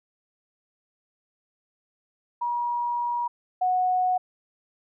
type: tone pair in turn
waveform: sine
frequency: 958 / 734.8 Hz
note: A#5 / F#5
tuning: +47 / -12 cents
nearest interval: perfect fourth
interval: 459 cents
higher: first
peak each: -24 / -20 dBFS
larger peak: second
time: 2.41-3.28 / 3.61-4.18 s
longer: first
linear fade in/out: 10 ms
effects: none